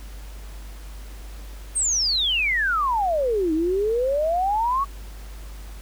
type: exponential two-way sweep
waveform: sine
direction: down then up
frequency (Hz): 8820 to 307.8 to 1143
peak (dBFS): -19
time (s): 1.75-4.85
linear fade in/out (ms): 20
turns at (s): 3.53
effects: added 50 Hz sine -35 dBFS peak until 5.81 s + pink hiss -47 dBFS RMS until 5.81 s